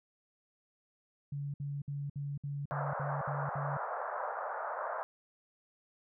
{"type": "tone bursts", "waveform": "sine", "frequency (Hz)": 142.3, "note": "C#3", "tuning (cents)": 46, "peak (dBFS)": -35, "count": 9, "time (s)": [1.32, 3.772], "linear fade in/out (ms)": 5, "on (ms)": 220, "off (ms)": 59}
{"type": "band-pass noise", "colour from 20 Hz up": "pink", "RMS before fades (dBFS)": -38, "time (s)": [2.71, 5.03], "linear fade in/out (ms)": 0, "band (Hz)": [540, 1500], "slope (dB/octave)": 48}
{"effects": []}